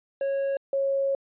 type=tone pair in turn; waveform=triangle / sine; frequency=550 / 548.1 Hz; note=C#5 / C#5; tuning=-14 / -20 cents; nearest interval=unison; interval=6 cents; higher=first; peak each=-22 dBFS; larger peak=neither; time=0.21-0.57 / 0.73-1.15 s; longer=second; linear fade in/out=2 ms; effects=resampled to 8000 Hz